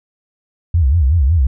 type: tone with vibrato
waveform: sine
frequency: 75 Hz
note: D2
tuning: 37 cents sharp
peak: -9 dBFS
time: 0.74-1.47 s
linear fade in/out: 5 ms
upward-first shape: sine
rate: 5.4 Hz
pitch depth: 280 cents each way
effects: none